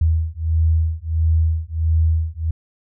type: beating tone pair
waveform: sine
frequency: 79.9 / 81.4 Hz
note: D#2 / E2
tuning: +47 / -21 cents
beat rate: 1.5 Hz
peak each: -18 dBFS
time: 0.01-2.51 s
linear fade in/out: 5 ms
effects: none